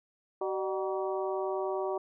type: harmonic tone with a mistuned harmonic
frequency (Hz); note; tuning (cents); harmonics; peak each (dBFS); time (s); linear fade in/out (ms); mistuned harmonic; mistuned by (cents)
190; F#3; +46; 2 / 3 / 4 / 5 / 6; -32 / -36 / -38 / -40 / -42; 0.41-1.98; 5; 3; +93
effects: none